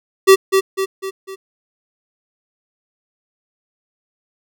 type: tone with echo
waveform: square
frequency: 385.2 Hz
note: G4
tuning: 30 cents flat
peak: -5 dBFS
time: 0.27-0.36 s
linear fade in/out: 20 ms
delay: 250 ms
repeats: 4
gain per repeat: -6 dB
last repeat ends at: 1.36 s
effects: none